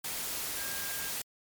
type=tone in noise; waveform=sine; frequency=1612 Hz; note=G6; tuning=48 cents sharp; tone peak=-43 dBFS; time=0.57-1.1 s; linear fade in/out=5 ms; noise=white; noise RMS=-36 dBFS; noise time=0.04-1.22 s; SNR=-10 dB; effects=MP3 96 kbps